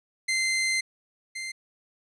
sawtooth tone pair in turn, 2077 / 2086 Hz, C7 / C7, -13 / -6 cents, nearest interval unison, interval 7 cents, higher second, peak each -20 / -29 dBFS, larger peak first, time 0.28-0.81 / 1.35-1.52 s, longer first, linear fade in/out 10 ms, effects resampled to 24000 Hz

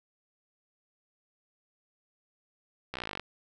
slowing click train, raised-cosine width 0.3 ms, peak -19 dBFS, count 15, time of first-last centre 2.94-3.196 s, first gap 15 ms, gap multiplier 1.03, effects none

